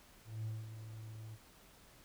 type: tone with ADSR envelope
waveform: triangle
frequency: 110 Hz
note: A2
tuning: in tune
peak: -34 dBFS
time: 0.25-1.38 s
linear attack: 200 ms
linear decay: 200 ms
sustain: -10 dB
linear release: 40 ms
effects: tanh soft clip ceiling -33 dBFS + pink hiss -62 dBFS RMS until 2.04 s

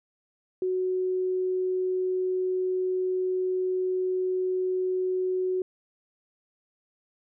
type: tone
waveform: sine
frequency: 370 Hz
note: F#4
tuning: in tune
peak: -24 dBFS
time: 0.62-5.62 s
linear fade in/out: 2 ms
effects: none

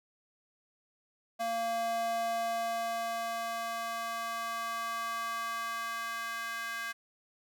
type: tone with high-pass filter sweep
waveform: square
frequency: 230 Hz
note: A#3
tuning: 23 cents flat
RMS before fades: -35 dBFS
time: 1.39-6.93 s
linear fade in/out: 20 ms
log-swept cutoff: 600 to 1500 Hz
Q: 3
effects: none

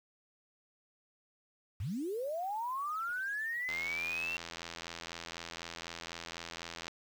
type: linear sweep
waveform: sine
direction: up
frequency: 74.7 to 2740 Hz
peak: -34 dBFS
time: 1.8-4.37 s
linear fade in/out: 5 ms
type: click train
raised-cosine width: 0.2 ms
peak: -24 dBFS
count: 269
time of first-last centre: 3.69-6.88 s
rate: 84 Hz
effects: 9-bit

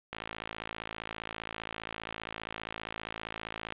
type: click train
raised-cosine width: 0.3 ms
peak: -20 dBFS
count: 199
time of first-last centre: 0.13-3.723 s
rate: 55.1 Hz
effects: resampled to 8000 Hz + 9-bit

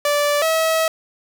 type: tone pair in turn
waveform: sawtooth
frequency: 583 / 644.5 Hz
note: D5 / E5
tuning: -13 / -39 cents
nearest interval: major second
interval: 174 cents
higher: second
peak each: -12 dBFS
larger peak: neither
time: 0.05-0.42 / 0.42-0.88 s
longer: second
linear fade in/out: 2 ms
effects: none

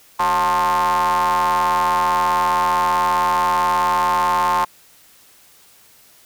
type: ring-modulated tone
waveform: square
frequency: 85.3 Hz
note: F2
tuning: 40 cents flat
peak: -13 dBFS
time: 0.19-4.65 s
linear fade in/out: 10 ms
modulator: 976 Hz
effects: white hiss -50 dBFS RMS until 6.25 s

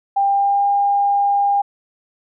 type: tone with pitch glide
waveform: sine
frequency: 795 to 805.2 Hz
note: G5 to G5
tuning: +24 to +46 cents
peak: -13 dBFS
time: 0.16-1.62 s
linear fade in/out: 10 ms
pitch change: +22 cents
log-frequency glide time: 0.27-0.67 s
effects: none

